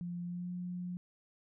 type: tone with pitch glide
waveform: sine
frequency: 174.61 to 178.59 Hz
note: F3 to F3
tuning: 0 to +39 cents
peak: -37 dBFS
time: 0.01-0.97 s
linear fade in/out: 0 ms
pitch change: +39 cents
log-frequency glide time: 0.24-0.5 s
effects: none